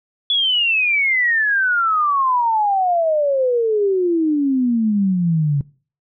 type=exponential sweep; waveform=sine; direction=down; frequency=3433 to 138.59 Hz; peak=-14 dBFS; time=0.3-5.61 s; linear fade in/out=2 ms; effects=noise-tail reverb RT60 0.4 s tail -22 dB re dry